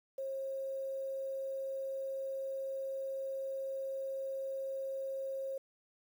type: tone with quantisation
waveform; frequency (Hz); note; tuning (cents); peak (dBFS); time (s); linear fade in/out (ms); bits
sine; 538; C5; +48; -36; 0.18-5.58; 5; 10
effects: none